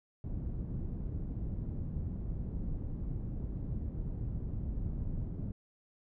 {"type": "low-pass noise", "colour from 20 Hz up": "pink", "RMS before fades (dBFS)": -37, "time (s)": [0.24, 5.52], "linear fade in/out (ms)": 2, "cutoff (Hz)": 180, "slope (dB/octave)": 12, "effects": []}